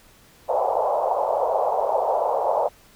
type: band-pass noise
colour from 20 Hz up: pink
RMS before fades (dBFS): -22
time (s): 0.48-2.69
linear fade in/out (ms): 20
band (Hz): 500 to 940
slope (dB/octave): 48
effects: pink hiss -53 dBFS RMS until 2.95 s